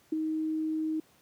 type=tone with ADSR envelope; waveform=sine; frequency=314.4 Hz; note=D#4; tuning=18 cents sharp; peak=-23 dBFS; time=0.12-1 s; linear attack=7 ms; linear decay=9 ms; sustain=-5 dB; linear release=4 ms; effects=pink hiss -63 dBFS RMS until 1.21 s + high-pass 100 Hz 12 dB/octave